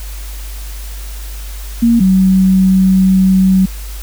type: tone pair in turn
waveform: sine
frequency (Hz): 233.1 / 188.92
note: A#3 / F#3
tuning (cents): 0 / +36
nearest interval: major third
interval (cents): 364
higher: first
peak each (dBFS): -6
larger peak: neither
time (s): 1.82-2 / 2-3.66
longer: second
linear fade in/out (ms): 10
effects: added 50 Hz sine -23 dBFS peak until 4.02 s + white hiss -34 dBFS RMS until 4.02 s